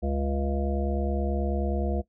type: harmonic tone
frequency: 69.4 Hz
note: C#2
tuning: 3 cents sharp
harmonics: 1 / 3 / 5 / 7 / 9 / 10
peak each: -27 / -32 / -34 / -35 / -37 / -37 dBFS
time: 0.02-2.02 s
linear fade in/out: 20 ms
effects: noise-tail reverb RT60 0.1 s tail -17 dB re dry